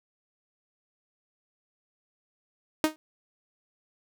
sawtooth tone with exponential decay, 311.1 Hz, D#4, in tune, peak -13 dBFS, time 2.84-2.96 s, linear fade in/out 0 ms, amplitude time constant 25 ms, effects none

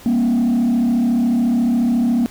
sine tone with frequency modulation, 238.3 Hz, A#3, 38 cents sharp, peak -11 dBFS, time 0.06-2.26 s, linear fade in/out 0 ms, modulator 34.1 Hz, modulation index 0.69, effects tanh soft clip ceiling -12 dBFS + pink hiss -41 dBFS RMS until 2.3 s

